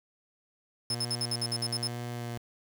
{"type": "tone with vibrato", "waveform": "sawtooth", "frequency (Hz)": 119, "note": "A#2", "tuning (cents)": 36, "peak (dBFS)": -31, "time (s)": [0.9, 2.38], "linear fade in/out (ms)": 5, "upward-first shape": "sine", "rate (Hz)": 1.1, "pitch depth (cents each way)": 18}
{"type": "tone bursts", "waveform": "35% pulse", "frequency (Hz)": 5210, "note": "E8", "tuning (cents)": -21, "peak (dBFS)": -26, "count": 10, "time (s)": [0.9, 1.873], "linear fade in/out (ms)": 2, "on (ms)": 46, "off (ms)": 57}
{"effects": ["8-bit"]}